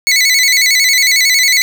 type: tone with vibrato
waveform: 20% pulse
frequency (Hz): 2105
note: C7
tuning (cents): +10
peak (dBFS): -3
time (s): 0.07-1.62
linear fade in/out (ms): 0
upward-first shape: square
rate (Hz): 11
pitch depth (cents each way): 81
effects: none